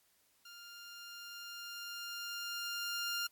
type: tone with level ramp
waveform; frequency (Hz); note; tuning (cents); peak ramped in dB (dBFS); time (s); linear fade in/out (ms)
15% pulse; 1401; F6; +5; -45 to -28; 0.45-3.27; 5
effects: white hiss -72 dBFS RMS until 3.31 s + AAC 64 kbps